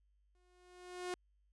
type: tone with exponential growth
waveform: sawtooth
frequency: 360 Hz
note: F#4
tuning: 47 cents flat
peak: -33 dBFS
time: 0.35-1.14 s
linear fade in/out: 0 ms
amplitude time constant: 170 ms
effects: added 50 Hz sine -70 dBFS peak until 1.52 s + resampled to 24000 Hz